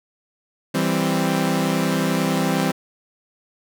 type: chord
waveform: sawtooth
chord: C major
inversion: first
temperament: equal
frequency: 164.81 / 196 / 261.6 Hz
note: E3 / G3 / C4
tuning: 0 / 0 / 0 cents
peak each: -19 dBFS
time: 0.74-2.72 s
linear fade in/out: 10 ms
effects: none